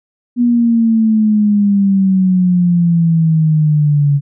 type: exponential sweep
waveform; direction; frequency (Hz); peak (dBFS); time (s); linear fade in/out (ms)
sine; down; 243.8 to 141.1; -8; 0.36-4.21; 50
effects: none